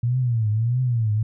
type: tone with vibrato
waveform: sine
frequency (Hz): 116.54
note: A#2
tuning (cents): 0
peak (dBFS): -18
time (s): 0.03-1.23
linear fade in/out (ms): 5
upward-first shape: triangle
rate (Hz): 1.6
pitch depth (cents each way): 190
effects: none